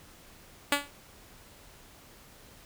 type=tone with exponential decay; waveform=5% pulse; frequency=286.1 Hz; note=D4; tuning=45 cents flat; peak=-9 dBFS; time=0.72-0.91 s; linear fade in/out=2 ms; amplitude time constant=41 ms; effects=pink hiss -54 dBFS RMS until 2.65 s